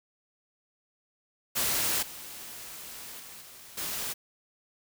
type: noise with level steps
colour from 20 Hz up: white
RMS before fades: -28 / -43 / -46 / -49 / -34 dBFS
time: 1.55-4.14 s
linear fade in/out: 20 ms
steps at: 2.02 / 3.19 / 3.41 / 3.77 s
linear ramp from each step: 10 ms
effects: none